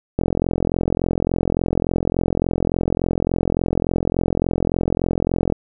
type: click train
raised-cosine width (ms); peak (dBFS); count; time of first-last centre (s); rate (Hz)
2; -5; 233; 0.19-5.523; 43.5
effects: none